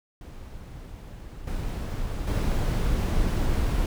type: noise with level steps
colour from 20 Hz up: brown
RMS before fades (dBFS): -40 / -30 / -24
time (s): 0.21-3.86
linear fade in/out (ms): 2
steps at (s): 1.47 / 2.27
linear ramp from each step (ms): 5
effects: none